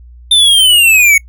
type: linear sweep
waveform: square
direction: down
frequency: 3600 to 2199 Hz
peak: -5 dBFS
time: 0.31-1.18 s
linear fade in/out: 5 ms
effects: noise-tail reverb RT60 0.1 s tail -24 dB re dry + added 60 Hz sine -33 dBFS peak until 1.28 s